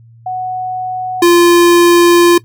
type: tone pair in turn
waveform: sine / square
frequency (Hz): 740 / 346.2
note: F#5 / F4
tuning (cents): 0 / -15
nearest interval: octave + minor second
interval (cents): 1315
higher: first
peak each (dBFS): -16 / -5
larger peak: second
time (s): 0.26-1.22 / 1.22-2.38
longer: second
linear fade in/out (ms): 5
effects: noise-tail reverb RT60 0.1 s tail -19 dB re dry + added 115 Hz sine -38 dBFS peak until 2.44 s